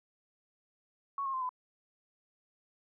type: tone with pitch steps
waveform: sine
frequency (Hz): 1111 / 1075.6 / 1041.4 / 1008.3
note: C#6 / C6 / C6 / B5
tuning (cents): +4 / +47 / -8 / +36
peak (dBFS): -32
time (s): 1.18-1.492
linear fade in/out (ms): 2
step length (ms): 78
effects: none